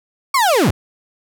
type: linear sweep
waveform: 35% pulse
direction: down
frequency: 1138 to 55.6 Hz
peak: -10 dBFS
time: 0.34-0.71 s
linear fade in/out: 5 ms
effects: none